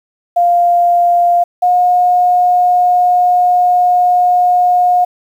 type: tone pair in turn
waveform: sine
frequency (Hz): 698.5 / 718.1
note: F5 / F5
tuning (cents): 0 / +48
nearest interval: unison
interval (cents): 48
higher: second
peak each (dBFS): -7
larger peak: neither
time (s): 0.36-1.44 / 1.62-5.05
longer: second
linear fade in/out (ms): 10
effects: 7-bit